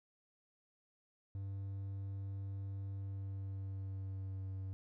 triangle tone with pitch glide, 98 to 95.65 Hz, G2 to G2, 0 to -42 cents, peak -38 dBFS, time 1.35-4.73 s, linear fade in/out 0 ms, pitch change -42 cents, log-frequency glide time 2.99-4.49 s, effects none

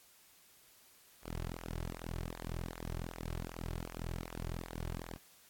sawtooth tone with flanger, 42 Hz, E1, 33 cents sharp, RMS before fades -42 dBFS, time 1.22-5.18 s, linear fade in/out 50 ms, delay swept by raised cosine 0.21 to 4.21 ms, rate 2.6 Hz, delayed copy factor -0.75, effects white hiss -63 dBFS RMS until 5.49 s + AAC 64 kbps

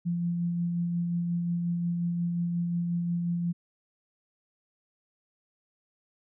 sine tone with tremolo, 172.4 Hz, F3, 22 cents flat, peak -25 dBFS, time 0.05-3.53 s, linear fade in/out 20 ms, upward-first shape sine, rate 5.6 Hz, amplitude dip 25%, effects none

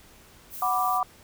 violet noise, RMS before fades -38 dBFS, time 0.5-1.01 s, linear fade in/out 50 ms
sine chord, B minor, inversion second, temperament equal, 740 / 987.8 / 1174.7 Hz, F#5 / B5 / D6, 0 / 0 / 0 cents, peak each -26 / -30 / -25 dBFS, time 0.62-1.03 s, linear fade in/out 2 ms
effects pink hiss -53 dBFS RMS until 1.23 s

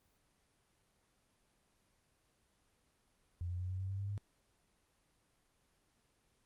sine tone with pitch steps, 87.31 / 89.2 / 91.12 / 93.09 / 95.1 / 97.16 / 99.26 / 101.4 Hz, F2 / F2 / F#2 / F#2 / F#2 / G2 / G2 / G#2, 0 / +37 / -26 / +11 / +48 / -15 / +22 / -41 cents, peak -37 dBFS, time 3.41-4.178 s, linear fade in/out 0 ms, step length 96 ms, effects pink hiss -75 dBFS RMS until 6.45 s + Opus 24 kbps

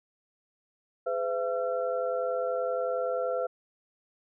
sine tone cluster, 417.4 / 508 / 671 / 1356 Hz, G#4 / B4 / E5 / E6, +9 / +49 / +31 / +49 cents, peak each -38 / -29 / -32 / -38 dBFS, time 1.06-3.47 s, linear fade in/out 10 ms, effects none

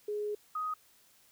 sine tone pair in turn, 417.8 / 1252 Hz, G#4 / D#6, +10 / +10 cents, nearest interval octave + perfect fifth, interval 1900 cents, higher second, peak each -32 / -32 dBFS, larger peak neither, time 0.08-0.35 / 0.55-0.74 s, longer first, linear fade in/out 5 ms, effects white hiss -64 dBFS RMS until 1.31 s

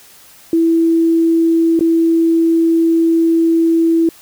sine tone with dropouts, 330 Hz, E4, 2 cents sharp, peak -9 dBFS, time 0.53-4.09 s, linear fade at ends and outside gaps 2 ms, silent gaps 1.793-1.808 s, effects white hiss -43 dBFS RMS until 4.21 s

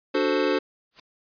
square chord, D dominant seventh, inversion none, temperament equal, 293.7 / 370 / 440 / 523.3 Hz, D4 / F#4 / A4 / C5, 0 / 0 / 0 / 0 cents, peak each -27 dBFS, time 0.14-0.59 s, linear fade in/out 10 ms
white noise with exponential growth, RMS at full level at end -38 dBFS, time 0.91-1 s, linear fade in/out 5 ms, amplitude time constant 18 ms
effects resampled to 11025 Hz

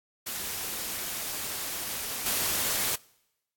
white noise with level steps, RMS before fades -34 / -28 dBFS, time 0.26-2.96 s, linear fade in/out 10 ms, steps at 2.26 s, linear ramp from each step 2 ms, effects noise-tail reverb RT60 0.9 s tail -25 dB re dry + AAC 64 kbps

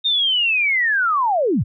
sine linear sweep, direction down, 3700 to 69.3 Hz, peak -15 dBFS, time 0.04-1.64 s, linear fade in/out 20 ms, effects none

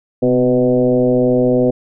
sine tone with frequency modulation, 375.6 Hz, F#4, 26 cents sharp, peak -10 dBFS, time 0.22-1.71 s, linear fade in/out 10 ms, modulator 123 Hz, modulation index 1.7, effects none

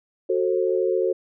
sine chord, F# diminished, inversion none, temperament just, 370 / 444 / 532.8 Hz, F#4 / A4 / C5, 0 / +16 / +31 cents, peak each -22 / -24 / -25 dBFS, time 0.29-1.13 s, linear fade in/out 10 ms, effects none

